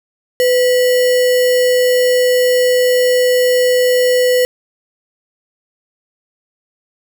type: tone with sample-and-hold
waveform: sine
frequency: 501 Hz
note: B4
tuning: 25 cents sharp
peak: -9 dBFS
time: 0.4-4.45 s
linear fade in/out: 0 ms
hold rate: 2450 Hz
effects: none